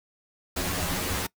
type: noise with comb filter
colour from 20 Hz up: pink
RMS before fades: -29 dBFS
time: 0.56-1.27 s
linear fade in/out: 10 ms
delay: 11 ms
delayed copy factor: +1
effects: noise-tail reverb RT60 0.1 s tail -22 dB re dry